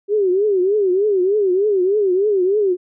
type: tone with vibrato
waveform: sine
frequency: 392 Hz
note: G4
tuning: in tune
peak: -13 dBFS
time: 0.08-2.77 s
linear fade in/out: 50 ms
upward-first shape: triangle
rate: 3.3 Hz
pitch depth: 180 cents each way
effects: none